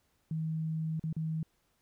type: tone with dropouts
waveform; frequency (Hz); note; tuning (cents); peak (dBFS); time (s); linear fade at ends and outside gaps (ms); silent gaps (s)
sine; 159.2; D#3; +40; -31; 0.31-1.43; 2; 0.996-1.038 / 1.128-1.165
effects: pink hiss -74 dBFS RMS until 1.81 s